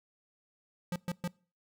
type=tone bursts; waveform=square; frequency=176.5 Hz; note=F3; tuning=19 cents sharp; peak=-32 dBFS; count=3; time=0.92-1.277 s; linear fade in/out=2 ms; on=39 ms; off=120 ms; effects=noise-tail reverb RT60 0.4 s tail -24 dB re dry